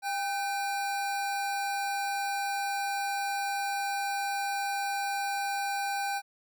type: tone pair together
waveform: square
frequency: 800.3 / 1530 Hz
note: G5 / G6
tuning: +36 / -42 cents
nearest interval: major seventh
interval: 1122 cents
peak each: -31 / -37 dBFS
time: 0.02-6.22 s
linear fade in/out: 50 ms
effects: none